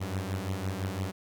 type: beating tone pair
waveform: sawtooth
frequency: 92.5 / 98.4 Hz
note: F#2 / G2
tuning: 0 / +7 cents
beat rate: 5.9 Hz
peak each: -30 dBFS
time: 0-1.12 s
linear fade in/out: 20 ms
effects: none